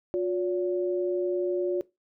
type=tone pair together; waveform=sine; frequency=358.3 / 570 Hz; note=F4 / C#5; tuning=+44 / +48 cents; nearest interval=minor sixth; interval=804 cents; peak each=-25 / -31 dBFS; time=0.14-1.81 s; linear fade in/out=0 ms; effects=noise-tail reverb RT60 0.2 s tail -19 dB re dry